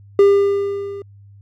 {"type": "tone with level ramp", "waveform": "triangle", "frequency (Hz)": 400, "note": "G4", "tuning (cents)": 35, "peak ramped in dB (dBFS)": [-4, -26], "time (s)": [0.19, 1.02], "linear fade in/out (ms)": 2, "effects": ["added 100 Hz sine -41 dBFS peak until 1.41 s"]}